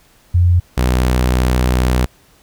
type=tone pair in turn; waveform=sine / sawtooth; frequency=88 / 62.44 Hz; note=F2 / B1; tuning=+14 / +20 cents; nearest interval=tritone; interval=594 cents; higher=first; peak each=-8 / -8 dBFS; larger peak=neither; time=0.34-0.6 / 0.77-2.06 s; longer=second; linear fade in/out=10 ms; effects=pink hiss -51 dBFS RMS until 2.42 s